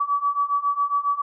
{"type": "beating tone pair", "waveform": "sine", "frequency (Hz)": [1141, 1148.3], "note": ["C#6", "D6"], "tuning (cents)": [50, -39], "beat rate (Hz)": 7.3, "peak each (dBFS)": [-24, -22], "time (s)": [0, 1.22], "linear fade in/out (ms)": 10, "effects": []}